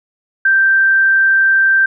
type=tone; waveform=sine; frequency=1568 Hz; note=G6; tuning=in tune; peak=-8 dBFS; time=0.45-1.86 s; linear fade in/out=5 ms; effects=none